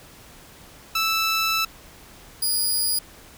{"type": "tone pair in turn", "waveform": "15% pulse", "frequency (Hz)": [1318.5, 4898], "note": ["E6", "D#8"], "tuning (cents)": [0, -28], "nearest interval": "octave + major seventh", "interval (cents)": 2272, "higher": "second", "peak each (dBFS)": -14, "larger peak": "neither", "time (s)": [[0.95, 1.65], [2.42, 2.99]], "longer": "first", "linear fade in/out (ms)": 5, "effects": ["pink hiss -47 dBFS RMS until 3.37 s"]}